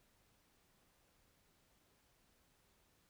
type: silence
effects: pink hiss -74 dBFS RMS until 3.09 s